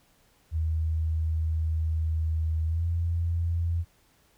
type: tone with pitch glide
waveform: sine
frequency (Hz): 79.8 to 84.5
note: D#2 to E2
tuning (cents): +44 to +43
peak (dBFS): -24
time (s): 0.51-3.85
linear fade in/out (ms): 50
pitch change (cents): +99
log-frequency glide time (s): 2.66-2.85
effects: pink hiss -64 dBFS RMS until 4.37 s